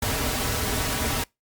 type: noise with comb filter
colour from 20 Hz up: pink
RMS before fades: -26 dBFS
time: 0.02-1.24 s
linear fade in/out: 5 ms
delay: 5.7 ms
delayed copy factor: -0.65
effects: noise-tail reverb RT60 0.2 s tail -25 dB re dry + Opus 48 kbps